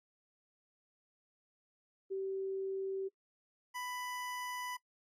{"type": "tone pair in turn", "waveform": ["sine", "25% pulse"], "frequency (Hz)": [385.8, 992.6], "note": ["G4", "B5"], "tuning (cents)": [-28, 8], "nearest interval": "octave + major third", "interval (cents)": 1636, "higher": "second", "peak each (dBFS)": [-35, -36], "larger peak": "first", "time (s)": [[2.1, 3.09], [3.74, 4.77]], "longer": "second", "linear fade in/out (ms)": 20, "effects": ["noise-tail reverb RT60 0.1 s tail -20 dB re dry", "AAC 48 kbps"]}